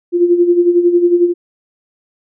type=tone with tremolo; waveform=sine; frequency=349.2 Hz; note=F4; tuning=in tune; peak=-5 dBFS; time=0.12-1.34 s; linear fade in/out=50 ms; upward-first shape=sine; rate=11 Hz; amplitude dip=65%; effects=none